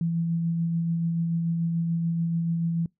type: tone with tremolo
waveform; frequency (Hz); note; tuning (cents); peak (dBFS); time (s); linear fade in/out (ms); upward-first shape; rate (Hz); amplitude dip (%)
sine; 167.2; E3; +25; -22; 0.01-2.86; 2; sine; 6.9; 25
effects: noise-tail reverb RT60 0.2 s tail -26 dB re dry